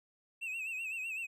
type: tone with vibrato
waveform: triangle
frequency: 2624 Hz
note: E7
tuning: 9 cents flat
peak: -35 dBFS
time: 0.41-1.27 s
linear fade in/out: 20 ms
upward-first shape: sine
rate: 7.9 Hz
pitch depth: 83 cents each way
effects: none